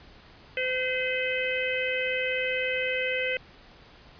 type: harmonic tone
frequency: 512 Hz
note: C5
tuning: 38 cents flat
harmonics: 1 / 3 / 4 / 5 / 6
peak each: -30 / -35 / -31 / -31 / -37 dBFS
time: 0.57-3.37 s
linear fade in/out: 2 ms
effects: pink hiss -52 dBFS RMS until 4.19 s + resampled to 11025 Hz